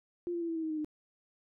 sine tone with pitch steps, 349.2 / 342.4 / 335.7 / 329.2 / 322.8 / 316.5 / 310.4 / 304.3 Hz, F4 / F4 / E4 / E4 / E4 / D#4 / D#4 / D#4, 0 / -34 / +32 / -2 / -36 / +30 / -4 / -38 cents, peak -32 dBFS, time 0.27-0.846 s, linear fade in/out 0 ms, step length 72 ms, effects none

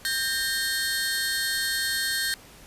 sawtooth tone cluster, 1582 / 1840 / 4290 Hz, G6 / A#6 / C8, +15 / -23 / +42 cents, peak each -26 dBFS, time 0.05-2.34 s, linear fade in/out 0 ms, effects pink hiss -49 dBFS RMS until 2.66 s + resampled to 32000 Hz

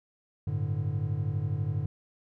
triangle chord, G suspended second, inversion none, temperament just, 98 / 110.25 / 147 Hz, G2 / A2 / D3, 0 / +4 / +2 cents, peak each -30 dBFS, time 0.47-1.86 s, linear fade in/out 5 ms, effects none

